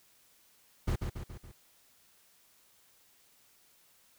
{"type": "noise with echo", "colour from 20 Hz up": "brown", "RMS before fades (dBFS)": -30, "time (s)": [0.87, 0.96], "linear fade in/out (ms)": 10, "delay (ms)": 140, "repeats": 4, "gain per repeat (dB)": -5, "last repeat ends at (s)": 1.52, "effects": ["white hiss -65 dBFS RMS until 4.18 s"]}